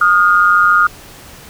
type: tone pair together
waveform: sine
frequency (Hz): 1233.6 / 1420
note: D#6 / F6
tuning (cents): -15 / +28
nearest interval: major second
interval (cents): 243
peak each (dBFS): -10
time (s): 0.01-0.87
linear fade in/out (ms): 5
effects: pink hiss -37 dBFS RMS until 1.49 s